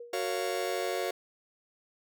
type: tone with exponential decay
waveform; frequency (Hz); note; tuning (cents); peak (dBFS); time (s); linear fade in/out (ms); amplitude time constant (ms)
sine; 476.1; A#4; +37; -39; 0-0.36; 5; 77
type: chord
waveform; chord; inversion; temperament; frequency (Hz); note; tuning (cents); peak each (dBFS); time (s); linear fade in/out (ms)
45% pulse; Gb major seventh; none; just; 370 / 462.5 / 555 / 693.7; Gb4 / Bb4 / Db5 / F5; 0 / -14 / +2 / -12; -35 / -36 / -36 / -36; 0.13-1.11; 5
effects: none